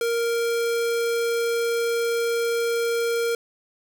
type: tone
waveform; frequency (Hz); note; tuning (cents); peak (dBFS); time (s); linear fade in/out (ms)
square; 466.2; A#4; 0; -22; 0.01-3.35; 2
effects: none